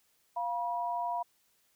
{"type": "tone pair together", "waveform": "sine", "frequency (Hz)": [698.5, 966.5], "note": ["F5", "B5"], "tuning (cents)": [0, -38], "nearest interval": "tritone", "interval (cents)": 562, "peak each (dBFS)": [-34, -33], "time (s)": [0.36, 1.23], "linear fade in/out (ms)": 10, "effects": ["white hiss -71 dBFS RMS until 1.75 s"]}